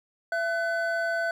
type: tone pair together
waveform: triangle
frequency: 672 / 1506 Hz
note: E5 / F#6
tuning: +33 / +30 cents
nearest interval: octave + major second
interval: 1397 cents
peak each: -26 dBFS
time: 0.32-1.31 s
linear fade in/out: 2 ms
effects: none